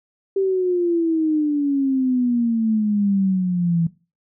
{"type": "exponential sweep", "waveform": "sine", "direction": "down", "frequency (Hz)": [392, 164.81], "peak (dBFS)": -16, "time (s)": [0.36, 3.87], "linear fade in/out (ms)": 5, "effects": ["noise-tail reverb RT60 0.3 s tail -18 dB re dry"]}